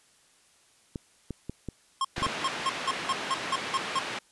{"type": "clicks", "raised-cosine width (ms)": 3, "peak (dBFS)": -21, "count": 7, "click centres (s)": [0.958, 1.307, 1.496, 1.687, 2.181, 2.222, 2.266]}
{"type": "tone bursts", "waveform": "square", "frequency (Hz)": 1072, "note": "C6", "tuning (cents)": 42, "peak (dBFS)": -25, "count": 10, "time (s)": [2.01, 3.99], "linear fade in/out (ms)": 2, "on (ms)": 36, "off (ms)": 180}
{"type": "band-pass noise", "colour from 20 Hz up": "white", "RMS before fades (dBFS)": -35, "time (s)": [2.16, 4.19], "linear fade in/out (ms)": 5, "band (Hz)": [160, 2700], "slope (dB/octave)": 12}
{"effects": ["white hiss -62 dBFS RMS until 4.31 s", "resampled to 24000 Hz"]}